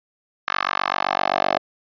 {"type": "tone with high-pass filter sweep", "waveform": "10% pulse", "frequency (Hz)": 47.79, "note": "G1", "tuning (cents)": -43, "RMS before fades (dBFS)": -22, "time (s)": [0.48, 1.58], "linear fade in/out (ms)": 0, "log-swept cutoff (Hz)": [1300, 600], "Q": 2.5, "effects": ["resampled to 11025 Hz"]}